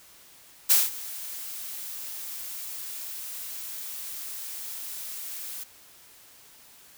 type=noise with ADSR envelope; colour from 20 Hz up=blue; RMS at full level=-17 dBFS; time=0.69-5.64 s; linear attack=18 ms; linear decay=190 ms; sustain=-20 dB; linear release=9 ms; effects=white hiss -53 dBFS RMS until 6.97 s